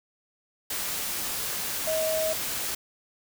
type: tone in noise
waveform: sine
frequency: 634 Hz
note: D#5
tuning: 32 cents sharp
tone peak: -25 dBFS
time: 1.87-2.33 s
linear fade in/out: 5 ms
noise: white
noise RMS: -31 dBFS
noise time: 0.7-2.75 s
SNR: +3 dB
effects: none